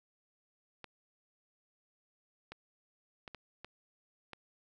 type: clicks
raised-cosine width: 0.3 ms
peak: -29 dBFS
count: 6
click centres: 0.843 / 2.52 / 3.278 / 3.347 / 3.646 / 4.333 s
effects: none